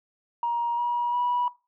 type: tone with pitch steps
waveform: sine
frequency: 945 / 959.9 / 974.9 Hz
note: A#5 / B5 / B5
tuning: +23 / -50 / -23 cents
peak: -22 dBFS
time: 0.43-1.48 s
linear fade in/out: 2 ms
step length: 350 ms
effects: noise-tail reverb RT60 0.3 s tail -20 dB re dry + tanh soft clip ceiling -18 dBFS